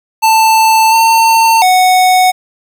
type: tone with pitch steps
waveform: square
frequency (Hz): 886 / 903 / 739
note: A5 / A5 / F#5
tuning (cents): +12 / +45 / -2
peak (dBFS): -6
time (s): 0.22-2.32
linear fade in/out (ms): 20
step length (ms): 700
effects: 7-bit